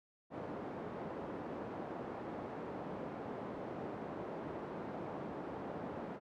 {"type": "band-pass noise", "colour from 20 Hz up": "pink", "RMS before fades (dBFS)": -44, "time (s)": [0.3, 6.2], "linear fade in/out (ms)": 50, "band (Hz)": [220, 820], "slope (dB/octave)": 12, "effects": []}